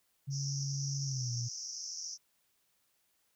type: tone with pitch glide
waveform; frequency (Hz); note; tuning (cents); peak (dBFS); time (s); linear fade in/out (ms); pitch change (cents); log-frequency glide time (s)
sine; 138.8 to 120.83; C#3 to B2; +3 to -37; -34; 0.27-1.49; 20; -240; 1.05-1.31
type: band-pass noise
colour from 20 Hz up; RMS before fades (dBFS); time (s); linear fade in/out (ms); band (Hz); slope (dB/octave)
white; -42; 0.3-2.18; 50; 5300 to 6100; 96
effects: white hiss -75 dBFS RMS until 3.35 s